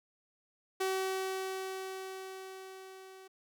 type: tone with level ramp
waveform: sawtooth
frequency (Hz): 380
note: F#4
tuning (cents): +46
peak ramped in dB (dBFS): -26 to -47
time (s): 0.8-3.28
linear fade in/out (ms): 10
effects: none